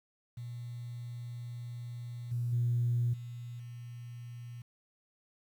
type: tone with level steps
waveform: sine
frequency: 120 Hz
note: B2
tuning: 49 cents flat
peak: -39 / -30 / -26 / -40 / -42 dBFS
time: 0.37-4.62 s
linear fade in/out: 5 ms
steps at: 2.31 / 2.52 / 3.13 / 3.59 s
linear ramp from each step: 10 ms
effects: tanh soft clip ceiling -22 dBFS + 10-bit